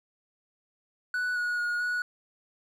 triangle tone with pitch steps, 1482 / 1455 / 1441 / 1464 Hz, F#6 / F#6 / F#6 / F#6, +2 / -29 / -46 / -19 cents, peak -25 dBFS, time 1.14-2.02 s, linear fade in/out 2 ms, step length 220 ms, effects none

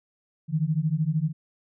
sine beating tone pair, 150 / 163 Hz, D3 / E3, +37 / -19 cents, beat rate 13 Hz, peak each -25 dBFS, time 0.48-1.33 s, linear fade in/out 50 ms, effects none

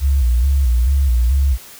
sine tone with vibrato, 64.2 Hz, C2, 32 cents flat, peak -11 dBFS, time 0-1.58 s, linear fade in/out 50 ms, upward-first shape square, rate 2.3 Hz, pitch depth 120 cents each way, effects white hiss -39 dBFS RMS until 1.79 s

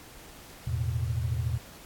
sine chord, E suspended fourth, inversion none, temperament just, 82.41 / 109.88 / 123.61 Hz, E2 / A2 / B2, 0 / -2 / +2 cents, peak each -31 dBFS, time 0.67-1.58 s, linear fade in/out 5 ms, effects pink hiss -49 dBFS RMS until 1.85 s + AAC 64 kbps

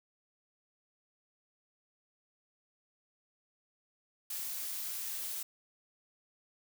blue noise, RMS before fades -39 dBFS, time 4.3-5.43 s, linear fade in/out 5 ms, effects none

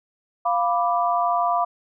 sine chord, B diminished, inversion second, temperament equal, 698.5 / 987.8 / 1174.7 Hz, F5 / B5 / D6, 0 / 0 / 0 cents, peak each -21 / -24 / -24 dBFS, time 0.45-1.65 s, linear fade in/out 10 ms, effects none

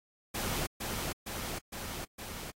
pink noise with echo, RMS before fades -35 dBFS, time 0.34-0.67 s, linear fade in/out 10 ms, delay 460 ms, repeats 4, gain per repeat -2 dB, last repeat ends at 2.51 s, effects AAC 48 kbps

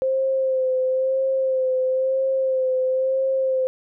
sine tone with vibrato, 523.3 Hz, C5, in tune, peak -18 dBFS, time 0.02-3.67 s, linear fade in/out 0 ms, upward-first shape sine, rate 1 Hz, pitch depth 28 cents each way, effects none

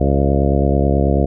harmonic tone with a mistuned harmonic, 69.2 Hz, C#2, 2 cents flat, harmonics 1 / 2 / 3 / 4 / 5 / 6 / 7 / 8 / 9 / 10, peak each -16 / -19 / -21 / -22 / -23 / -24 / -24 / -25 / -26 / -26 dBFS, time 0-1.26 s, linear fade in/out 10 ms, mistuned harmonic 9, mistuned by -25 cents, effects none

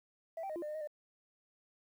sine tone with pitch steps, 657 / 779 / 620 / 344 / 600 / 607 / 626 / 598 Hz, E5 / G5 / D#5 / F4 / D5 / D#5 / D#5 / D5, -6 / -11 / -6 / -26 / +37 / -43 / +10 / +31 cents, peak -36 dBFS, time 0.37-0.874 s, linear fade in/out 5 ms, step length 63 ms, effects tanh soft clip ceiling -36 dBFS + 11-bit

